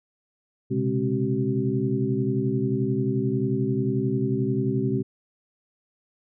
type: tone cluster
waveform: sine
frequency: 123.8 / 135.1 / 206.9 / 268.7 / 381.4 Hz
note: B2 / C#3 / G#3 / C4 / G4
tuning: +5 / -44 / -6 / +46 / -47 cents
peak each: -28 dBFS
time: 0.7-5.03 s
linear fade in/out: 20 ms
effects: none